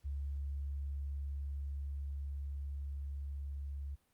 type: tone with level ramp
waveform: sine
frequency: 70.2 Hz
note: C#2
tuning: 22 cents sharp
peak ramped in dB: -36 to -39 dBFS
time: 0.04-3.96 s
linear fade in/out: 20 ms
effects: pink hiss -75 dBFS RMS until 4.13 s + Opus 48 kbps